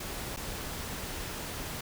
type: noise with dropouts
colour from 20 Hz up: pink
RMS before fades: -38 dBFS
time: 0-1.81 s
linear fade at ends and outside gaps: 5 ms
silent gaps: 0.364-0.37 s
effects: none